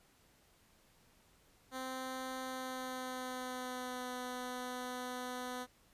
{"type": "tone with pitch glide", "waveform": "10% pulse", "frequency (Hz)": [259.7, 250.3], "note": ["C4", "B3"], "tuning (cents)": [-13, 23], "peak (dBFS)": -32, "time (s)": [1.71, 5.67], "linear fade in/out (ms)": 50, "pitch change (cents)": -64, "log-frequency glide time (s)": [2.4, 4.13], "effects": ["pink hiss -68 dBFS RMS until 5.93 s", "resampled to 32000 Hz"]}